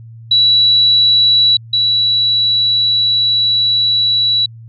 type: tone pair in turn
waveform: sine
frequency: 3927 / 3927 Hz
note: B7 / B7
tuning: -11 / -11 cents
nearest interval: unison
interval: 0 cents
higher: neither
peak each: -7 / -10 dBFS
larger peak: first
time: 0.31-1.57 / 1.73-4.46 s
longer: second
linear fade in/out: 5 ms
effects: added 114 Hz sine -32 dBFS peak until 4.68 s